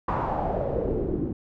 pink noise with low-pass filter sweep, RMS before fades -27 dBFS, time 0.08-1.33 s, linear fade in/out 5 ms, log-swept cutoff 1100 to 290 Hz, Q 4.1, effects none

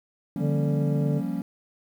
triangle chord, G half-diminished seventh, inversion third, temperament equal, 174.61 / 196 / 233.1 / 277.2 Hz, F3 / G3 / Bb3 / Db4, 0 / 0 / 0 / 0 cents, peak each -30 dBFS, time 0.36-1.42 s, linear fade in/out 2 ms
harmonic tone, 146.83 Hz, D3, in tune, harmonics 1 / 3 / 4, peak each -23 / -33 / -35 dBFS, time 0.39-1.22 s, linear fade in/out 50 ms
effects 9-bit

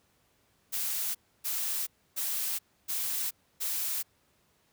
blue noise bursts, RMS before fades -32 dBFS, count 5, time 0.72-4.03 s, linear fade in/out 20 ms, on 430 ms, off 290 ms, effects pink hiss -69 dBFS RMS until 4.72 s + high-pass 60 Hz 12 dB/octave

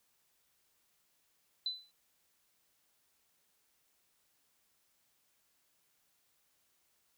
sine tone with exponential decay, 4009 Hz, B7, 25 cents sharp, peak -30 dBFS, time 1.66-1.91 s, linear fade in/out 2 ms, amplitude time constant 53 ms, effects white hiss -75 dBFS RMS until 7.17 s

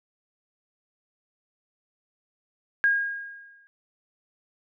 sine tone with exponential decay, 1628 Hz, G#6, 35 cents flat, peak -16 dBFS, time 2.84-3.67 s, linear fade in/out 0 ms, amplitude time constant 180 ms, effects none

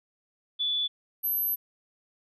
sine tone pair in turn, 3458 / 12409 Hz, A7 / G9, -31 / -19 cents, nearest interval octave + minor seventh, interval 2212 cents, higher second, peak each -25 dBFS, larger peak neither, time 0.59-0.88 / 1.23-1.56 s, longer second, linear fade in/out 20 ms, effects none

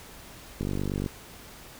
click train, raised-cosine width 3 ms, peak -17 dBFS, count 23, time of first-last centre 0.61-1.062 s, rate 48.7 Hz, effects pink hiss -47 dBFS RMS until 1.79 s

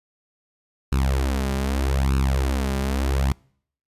sawtooth tone with flanger, 67 Hz, C2, 42 cents sharp, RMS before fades -22 dBFS, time 0.92-3.32 s, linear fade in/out 0 ms, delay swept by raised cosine 0.74 to 5.04 ms, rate 0.81 Hz, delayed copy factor +0.95, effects noise-tail reverb RT60 0.6 s tail -26 dB re dry + resampled to 32000 Hz

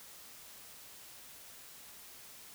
silence, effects white hiss -53 dBFS RMS until 2.54 s

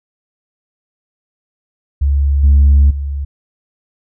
sine tone with level steps, 70.3 Hz, C#2, 25 cents sharp, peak -9 / -3 / -17 dBFS, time 2.01-3.25 s, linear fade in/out 10 ms, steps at 2.43 / 2.9 s, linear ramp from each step 10 ms, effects tanh soft clip ceiling -3 dBFS

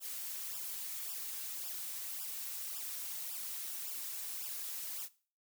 blue noise with flanger, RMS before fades -42 dBFS, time 0-5.09 s, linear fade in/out 50 ms, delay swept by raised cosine 0.47 to 5.47 ms, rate 1.8 Hz, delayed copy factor -0.95, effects noise-tail reverb RT60 0.4 s tail -18 dB re dry

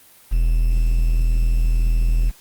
triangle tone with quantisation, 40.91 Hz, E1, 12 cents flat, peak -12 dBFS, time 0.31-2.31 s, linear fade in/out 20 ms, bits 7, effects white hiss -49 dBFS RMS until 2.4 s + Opus 32 kbps

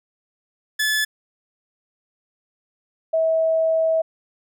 sawtooth / sine tone pair in turn, 1726 / 646.5 Hz, A6 / E5, -34 / -34 cents, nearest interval octave + perfect fourth, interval 1700 cents, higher first, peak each -15 / -16 dBFS, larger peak first, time 0.79-1.05 / 3.13-4.02 s, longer second, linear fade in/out 10 ms, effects none

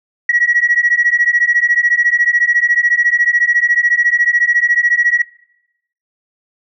sine beating tone pair, 1911 / 1925 Hz, A#6 / B6, +43 / -45 cents, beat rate 14 Hz, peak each -12 dBFS, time 0.29-5.22 s, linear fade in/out 5 ms, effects noise-tail reverb RT60 0.8 s tail -20 dB re dry + tanh soft clip ceiling -3 dBFS

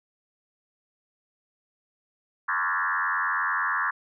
sine tone with frequency modulation, 1396.9 Hz, F6, in tune, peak -23 dBFS, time 2.48-3.91 s, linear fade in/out 10 ms, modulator 88.8 Hz, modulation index 4.5, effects none

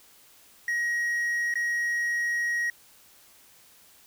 triangle tone with dropouts, 1893 Hz, A#6, 26 cents sharp, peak -23 dBFS, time 0.68-2.7 s, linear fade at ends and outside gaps 2 ms, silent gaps 1.54-1.555 s, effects white hiss -56 dBFS RMS until 4.06 s

